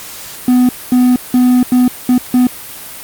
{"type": "tone bursts at uneven times", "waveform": "triangle", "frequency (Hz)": 249.6, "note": "B3", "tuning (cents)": 19, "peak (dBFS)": -4, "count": 6, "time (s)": [[0.48, 0.69], [0.92, 1.16], [1.34, 1.63], [1.72, 1.88], [2.09, 2.18], [2.34, 2.47]], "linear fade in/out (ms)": 2, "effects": ["white hiss -29 dBFS RMS until 3.03 s", "Opus 48 kbps"]}